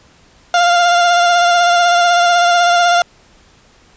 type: tone with vibrato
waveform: 30% pulse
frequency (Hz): 698.5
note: F5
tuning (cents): 0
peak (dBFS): -6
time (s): 0.54-3.02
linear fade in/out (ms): 2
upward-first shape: sine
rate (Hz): 16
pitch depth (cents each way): 23
effects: pink hiss -48 dBFS RMS until 3.96 s + resampled to 16000 Hz